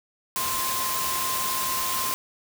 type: tone in noise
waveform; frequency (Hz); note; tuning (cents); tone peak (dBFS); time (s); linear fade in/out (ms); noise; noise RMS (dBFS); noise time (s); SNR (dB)
sine; 1046.5; C6; 0; -29; 0.36-2.14; 0; white; -28; 0.36-2.14; -4
effects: none